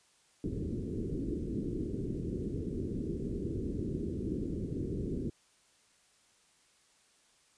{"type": "low-pass noise", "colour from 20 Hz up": "white", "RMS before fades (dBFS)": -36, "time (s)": [0.44, 5.3], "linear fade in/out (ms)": 0, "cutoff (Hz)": 400, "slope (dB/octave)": 48, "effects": ["white hiss -67 dBFS RMS until 7.57 s", "resampled to 22050 Hz"]}